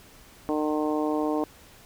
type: harmonic tone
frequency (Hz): 152.2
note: D#3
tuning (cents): -38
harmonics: 2 / 3 / 4 / 5 / 6 / 7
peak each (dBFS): -26 / -30 / -32 / -34 / -36 / -37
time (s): 0.49-1.44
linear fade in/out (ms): 0
effects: pink hiss -52 dBFS RMS until 1.85 s

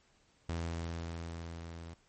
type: tone with level ramp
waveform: sawtooth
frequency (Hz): 83.6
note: E2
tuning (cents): +25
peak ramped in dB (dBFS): -30 to -41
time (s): 0.49-1.94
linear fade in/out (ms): 0
effects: pink hiss -69 dBFS RMS until 2.08 s + MP3 32 kbps

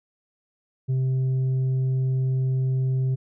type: tone with tanh clipping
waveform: triangle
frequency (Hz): 130.6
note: C3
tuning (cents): -3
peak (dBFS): -21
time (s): 0.88-3.16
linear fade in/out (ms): 20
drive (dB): 8
effects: none

